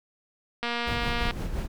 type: click train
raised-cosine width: 0.3 ms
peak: -14 dBFS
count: 162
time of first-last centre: 0.63-1.309 s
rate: 237 Hz
type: noise with tremolo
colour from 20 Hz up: brown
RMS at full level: -28 dBFS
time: 0.86-1.68 s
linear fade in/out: 20 ms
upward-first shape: sine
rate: 5.8 Hz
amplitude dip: 55%
effects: none

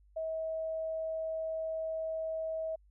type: tone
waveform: sine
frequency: 642 Hz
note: E5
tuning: 46 cents flat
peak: -33 dBFS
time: 0.16-2.76 s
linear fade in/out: 10 ms
effects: added 50 Hz sine -60 dBFS peak until 2.9 s

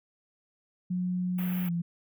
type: tone with pitch glide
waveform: sine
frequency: 180.9 to 170.94 Hz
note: F#3 to F3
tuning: -39 to -37 cents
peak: -27 dBFS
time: 0.9-1.82 s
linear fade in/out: 10 ms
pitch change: -98 cents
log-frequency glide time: 1.65-1.7 s
type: band-stop noise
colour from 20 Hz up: white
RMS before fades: -41 dBFS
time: 1.38-1.69 s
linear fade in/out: 5 ms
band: 3000 to 12000 Hz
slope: 48 dB/octave
effects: none

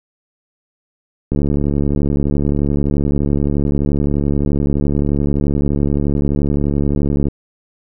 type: click train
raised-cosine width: 3 ms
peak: -5 dBFS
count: 428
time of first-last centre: 1.32-7.284 s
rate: 71.6 Hz
effects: none

